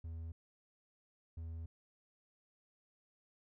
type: tone bursts at uneven times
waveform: triangle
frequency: 82 Hz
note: E2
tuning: 9 cents flat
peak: -40 dBFS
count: 2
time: 0.04-0.32 / 1.37-1.66 s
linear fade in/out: 5 ms
effects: none